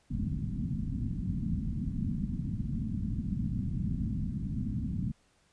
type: low-pass noise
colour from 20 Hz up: white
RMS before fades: -33 dBFS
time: 0.1-5.12 s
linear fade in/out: 10 ms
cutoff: 240 Hz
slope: 48 dB/octave
effects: pink hiss -68 dBFS RMS until 5.52 s + resampled to 22050 Hz